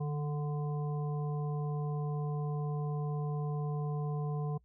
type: harmonic tone with a mistuned harmonic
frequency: 146.83 Hz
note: D3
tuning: in tune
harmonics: 1 / 3 / 5 / 7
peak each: -32 / -42 / -46 / -49 dBFS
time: 0-4.58 s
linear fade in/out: 10 ms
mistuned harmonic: 1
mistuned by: +37 cents
effects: noise-tail reverb RT60 0.1 s tail -25 dB re dry + added 60 Hz sine -64 dBFS peak until 4.64 s